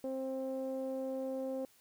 sawtooth tone with low-pass filter, 264.1 Hz, C4, 16 cents sharp, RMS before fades -38 dBFS, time 0.04-1.65 s, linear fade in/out 0 ms, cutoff 560 Hz, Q 3.6, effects white hiss -66 dBFS RMS until 1.8 s

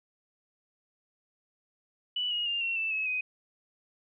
sine tone with pitch steps, 2962 / 2881 / 2802 / 2726 / 2651 / 2579 / 2508 Hz, F#7 / F#7 / F7 / F7 / E7 / E7 / D#7, +1 / -47 / +5 / -43 / +9 / -39 / +13 cents, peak -28 dBFS, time 2.16-3.21 s, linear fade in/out 5 ms, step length 150 ms, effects none

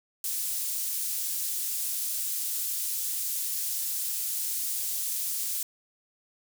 pink high-pass noise, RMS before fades -31 dBFS, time 0.24-5.63 s, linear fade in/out 2 ms, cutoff 8600 Hz, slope 12 dB/octave, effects none

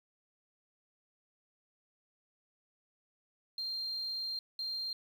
sine tone bursts at uneven times, 4186 Hz, C8, in tune, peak -34 dBFS, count 2, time 3.58-4.39 / 4.59-4.93 s, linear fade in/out 2 ms, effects tanh soft clip ceiling -31 dBFS + 10-bit

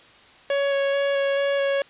45% pulse tone with vibrato, 557 Hz, C#5, 8 cents sharp, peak -20 dBFS, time 0.5-1.82 s, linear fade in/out 2 ms, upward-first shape square, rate 2.3 Hz, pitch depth 8 cents each way, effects white hiss -50 dBFS RMS until 1.89 s + resampled to 8000 Hz

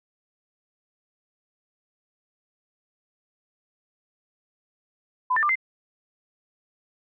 sine tone with pitch steps, 1008 / 1781 / 1191 / 2078 Hz, B5 / A6 / D6 / C7, +35 / +21 / +24 / -12 cents, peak -19 dBFS, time 5.3-5.556 s, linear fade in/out 10 ms, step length 64 ms, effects none

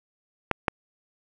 clicks, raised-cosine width 0.5 ms, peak -6 dBFS, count 2, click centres 0.513 / 0.682 s, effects none

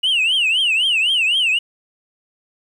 sine tone with vibrato, 2842 Hz, F7, 30 cents sharp, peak -12 dBFS, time 0.03-1.59 s, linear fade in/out 10 ms, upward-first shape triangle, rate 3.9 Hz, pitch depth 240 cents each way, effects tanh soft clip ceiling -12 dBFS + 8-bit

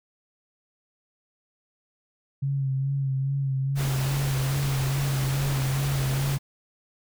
sine tone with vibrato, 136.1 Hz, C#3, 31 cents flat, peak -23 dBFS, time 2.42-6.38 s, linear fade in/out 10 ms, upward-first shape sine, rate 2.4 Hz, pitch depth 37 cents each way
pink band-stop noise, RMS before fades -33 dBFS, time 3.75-6.39 s, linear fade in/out 50 ms, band 110 to 190 Hz, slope 96 dB/octave
effects none

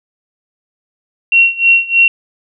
sine tone with tremolo, 2735 Hz, F7, 37 cents flat, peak -4 dBFS, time 1.32-2.08 s, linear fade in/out 2 ms, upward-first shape sine, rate 3.2 Hz, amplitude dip 90%, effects none

